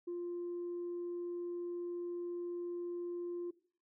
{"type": "tone", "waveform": "sine", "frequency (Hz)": 349.2, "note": "F4", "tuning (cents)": 0, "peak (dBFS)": -36, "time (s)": [0.07, 3.51], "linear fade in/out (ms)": 10, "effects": ["noise-tail reverb RT60 0.5 s tail -20 dB re dry", "tanh soft clip ceiling -35 dBFS"]}